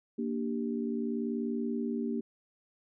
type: chord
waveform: sine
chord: G minor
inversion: first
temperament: equal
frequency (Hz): 233.1 / 293.7 / 392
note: Bb3 / D4 / G4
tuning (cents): 0 / 0 / 0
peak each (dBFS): -32 / -37 / -37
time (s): 0.18-2.21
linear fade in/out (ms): 10
effects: none